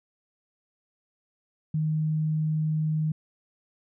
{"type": "tone", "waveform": "sine", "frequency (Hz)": 155.5, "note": "D#3", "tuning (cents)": -1, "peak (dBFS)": -23, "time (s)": [1.74, 3.12], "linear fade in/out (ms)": 5, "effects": []}